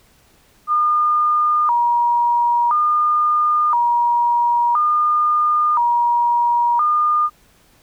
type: tone with vibrato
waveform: sine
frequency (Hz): 1075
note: C6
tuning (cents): +47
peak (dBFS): -13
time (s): 0.67-7.3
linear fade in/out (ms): 50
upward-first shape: square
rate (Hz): 0.49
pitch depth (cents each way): 210
effects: pink hiss -54 dBFS RMS until 7.82 s